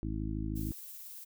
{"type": "harmonic tone", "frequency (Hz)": 53.1, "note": "G#1", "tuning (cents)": 39, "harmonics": [1, 2, 3, 4, 5, 6], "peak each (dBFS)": [-37, -39, -43, -42, -42, -41], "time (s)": [0.03, 0.72], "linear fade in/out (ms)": 0}
{"type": "noise with tremolo", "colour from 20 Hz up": "violet", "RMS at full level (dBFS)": -46, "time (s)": [0.55, 1.25], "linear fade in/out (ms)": 20, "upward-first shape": "triangle", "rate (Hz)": 18, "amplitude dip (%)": 25}
{"effects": []}